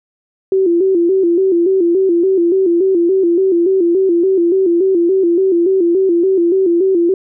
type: tone with vibrato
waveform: sine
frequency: 361.4 Hz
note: F#4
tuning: 41 cents flat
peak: -9 dBFS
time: 0.52-7.14 s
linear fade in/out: 2 ms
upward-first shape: square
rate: 3.5 Hz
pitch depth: 98 cents each way
effects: none